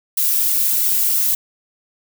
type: noise with flanger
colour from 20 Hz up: violet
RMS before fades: -17 dBFS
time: 0.17-1.35 s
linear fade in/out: 5 ms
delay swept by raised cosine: 1.4 to 3.6 ms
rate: 3 Hz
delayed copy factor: +0.85
effects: none